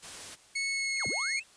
white noise, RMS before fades -43 dBFS, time 0.02-0.36 s, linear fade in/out 20 ms
sawtooth tone with pitch glide, 2200 to 2168 Hz, C#7 to C#7, -14 to -39 cents, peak -26 dBFS, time 0.55-1.4 s, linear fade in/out 10 ms, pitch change -25 cents, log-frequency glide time 0.69-0.98 s
triangle linear two-way sweep, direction down then up, 2794 to 69.1 to 2794 Hz, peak -35 dBFS, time 0.96-1.44 s, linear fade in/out 50 ms, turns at 1.07 s
effects white hiss -58 dBFS RMS until 1.56 s + resampled to 22050 Hz

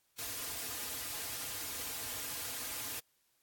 white noise with comb filter, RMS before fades -40 dBFS, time 0.18-3 s, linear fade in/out 10 ms, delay 5.3 ms, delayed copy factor -0.85, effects white hiss -75 dBFS RMS until 3.42 s + AAC 64 kbps

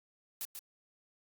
blue noise with echo, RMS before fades -38 dBFS, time 0.41-0.45 s, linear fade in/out 0 ms, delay 140 ms, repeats 1, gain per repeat -6 dB, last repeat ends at 0.59 s, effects Opus 48 kbps

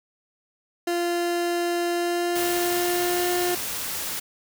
30% pulse tone with pitch glide, 346.5 to 355.4 Hz, F4 to F4, -14 to +30 cents, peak -20 dBFS, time 0.87-3.55 s, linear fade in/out 5 ms, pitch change +44 cents, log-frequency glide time 1.94-3.33 s
white noise, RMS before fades -30 dBFS, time 2.35-4.2 s, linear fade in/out 10 ms
effects none

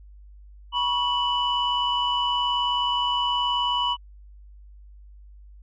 sine tone cluster, 971 / 1110 / 2967 Hz, B5 / C#6 / F#7, -30 / +2 / +4 cents, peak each -24 / -29 / -24 dBFS, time 0.72-3.97 s, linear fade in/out 50 ms, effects tanh soft clip ceiling -13 dBFS + added 50 Hz sine -44 dBFS peak until 5.62 s

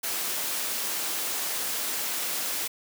white high-pass noise, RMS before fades -30 dBFS, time 0.03-2.68 s, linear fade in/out 10 ms, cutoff 240 Hz, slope 12 dB/octave, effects none

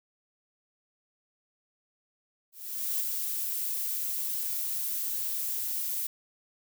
violet noise with ADSR envelope, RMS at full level -29 dBFS, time 2.52-6.07 s, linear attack 480 ms, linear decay 15 ms, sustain -3 dB, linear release 5 ms, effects none

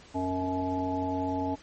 harmonic tone with a mistuned harmonic, 91.8 Hz, F#2, 13 cents flat, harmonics 1 / 3 / 5 / 7 / 9, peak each -37 / -30 / -38 / -36 / -33 dBFS, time 0.14-1.56 s, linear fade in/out 20 ms, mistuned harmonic 9, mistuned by +55 cents, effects pink hiss -53 dBFS RMS until 1.62 s + MP3 32 kbps

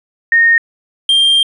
sine / triangle tone pair in turn, 1846 / 3187 Hz, A#6 / G7, -17 / +28 cents, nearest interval major sixth, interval 945 cents, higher second, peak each -6 dBFS, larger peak neither, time 0.32-0.58 / 1.09-1.43 s, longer second, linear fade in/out 2 ms, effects resampled to 24000 Hz

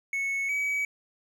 triangle tone pair in turn, 2205 / 2275 Hz, C#7 / C#7, -10 / +44 cents, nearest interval minor second, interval 54 cents, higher second, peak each -25 / -24 dBFS, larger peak second, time 0.13-0.49 / 0.49-0.85 s, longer neither, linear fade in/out 2 ms, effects none

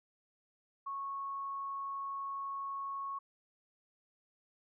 sine tone, 1102 Hz, C#6, 11 cents flat, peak -37 dBFS, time 0.86-3.19 s, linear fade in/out 10 ms, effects none

